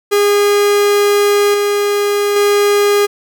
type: tone with level steps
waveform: 45% pulse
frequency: 409 Hz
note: G#4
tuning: 26 cents flat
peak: -9 / -12 / -9 dBFS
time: 0.11-3.07 s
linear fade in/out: 20 ms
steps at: 1.54 / 2.36 s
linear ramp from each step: 2 ms
effects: none